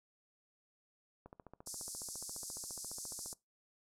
click train, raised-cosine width 1 ms, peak -37 dBFS, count 31, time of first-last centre 1.26-3.329 s, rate 14.5 Hz
white band-pass noise, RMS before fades -46 dBFS, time 1.66-3.34 s, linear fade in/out 10 ms, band 4900 to 11000 Hz, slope 48 dB/octave
effects noise-tail reverb RT60 0.2 s tail -22 dB re dry

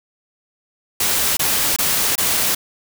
white noise bursts, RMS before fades -18 dBFS, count 4, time 1-2.549 s, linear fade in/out 5 ms, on 370 ms, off 23 ms, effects none

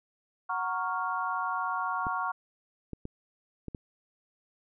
sine chord, Gb major seventh, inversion none, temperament equal, 740 / 932.3 / 1108.7 / 1396.9 Hz, Gb5 / Bb5 / Db6 / F6, 0 / 0 / 0 / 0 cents, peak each -36 / -35 / -32 / -35 dBFS, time 0.49-2.32 s, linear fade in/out 10 ms
clicks, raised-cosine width 3 ms, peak -24 dBFS, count 5, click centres 2.068 / 2.933 / 3.054 / 3.683 / 3.748 s
effects none

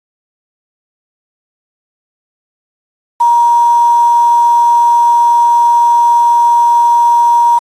sine tone with quantisation, 946 Hz, A#5, 25 cents sharp, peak -5 dBFS, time 3.2-7.59 s, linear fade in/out 10 ms, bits 5, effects AAC 32 kbps

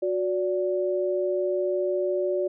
sine tone pair together, 365.9 / 579.8 Hz, F#4 / D5, -19 / -22 cents, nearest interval minor sixth, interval 797 cents, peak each -25 / -26 dBFS, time 0.02-2.48 s, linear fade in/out 10 ms, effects none

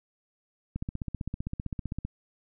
click train, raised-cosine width 5 ms, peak -20 dBFS, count 21, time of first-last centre 0.76-2.05 s, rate 15.5 Hz, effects none

